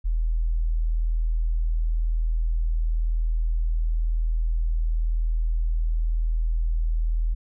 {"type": "tone", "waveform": "sine", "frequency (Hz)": 40.49, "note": "E1", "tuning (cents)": -30, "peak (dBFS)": -20, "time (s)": [0.04, 7.35], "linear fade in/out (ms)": 20, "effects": []}